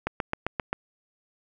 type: click train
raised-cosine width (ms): 0.5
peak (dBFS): -11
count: 6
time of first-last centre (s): 0.07-0.73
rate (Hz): 7.58
effects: none